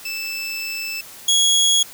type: tone pair in turn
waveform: 25% pulse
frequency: 2637 / 3330 Hz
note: E7 / G#7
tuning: 0 / +4 cents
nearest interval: major third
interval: 404 cents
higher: second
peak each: -21 / -10 dBFS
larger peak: second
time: 0.05-1.01 / 1.28-1.83 s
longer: first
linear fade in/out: 5 ms
effects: white hiss -40 dBFS RMS until 1.93 s